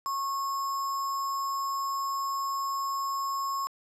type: tone with sample-and-hold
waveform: sine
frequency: 1095 Hz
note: C#6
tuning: 22 cents flat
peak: -28 dBFS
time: 0.06-3.67 s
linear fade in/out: 0 ms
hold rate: 6300 Hz
effects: low-pass 11000 Hz 12 dB/octave